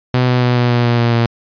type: tone with pitch steps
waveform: sawtooth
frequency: 125.8 / 124.5 / 123.21 / 121.94 / 120.68 / 119.43 / 118.19 / 116.97 Hz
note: B2 / B2 / B2 / B2 / B2 / A#2 / A#2 / A#2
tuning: +32 / +14 / -4 / -22 / -40 / +42 / +24 / +6 cents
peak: -7 dBFS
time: 0.14-1.26 s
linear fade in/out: 0 ms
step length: 140 ms
effects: resampled to 11025 Hz